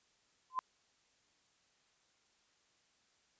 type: tone with exponential growth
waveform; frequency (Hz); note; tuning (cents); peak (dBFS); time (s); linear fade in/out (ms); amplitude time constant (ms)
sine; 1030; C6; -28; -28; 0.5-0.59; 0; 19
effects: white hiss -73 dBFS RMS until 3.39 s + resampled to 16000 Hz